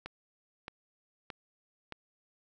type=click train; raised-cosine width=0.3 ms; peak=-24 dBFS; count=4; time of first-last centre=0.06-1.923 s; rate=1.61 Hz; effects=none